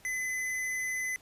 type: tone with hard clipping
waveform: sine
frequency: 2022 Hz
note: B6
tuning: 40 cents sharp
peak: -32 dBFS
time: 0.05-1.16 s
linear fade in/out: 0 ms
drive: 18 dB
effects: pink hiss -59 dBFS RMS until 1.21 s + resampled to 32000 Hz